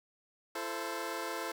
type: chord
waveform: 15% pulse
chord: A minor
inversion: second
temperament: equal with one note detuned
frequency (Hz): 336.6 / 440 / 523.3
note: E4 / A4 / C5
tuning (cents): +36 / 0 / 0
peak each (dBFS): -34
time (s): 0.55-1.52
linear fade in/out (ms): 5
effects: none